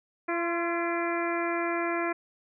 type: harmonic tone with a mistuned harmonic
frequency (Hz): 340.1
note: F4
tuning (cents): -46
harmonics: 1 / 2 / 3 / 4 / 5 / 6 / 7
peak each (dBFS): -30 / -33 / -35 / -36 / -37 / -38 / -38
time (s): 0.28-2.13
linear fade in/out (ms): 10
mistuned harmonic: 3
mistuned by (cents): +32
effects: none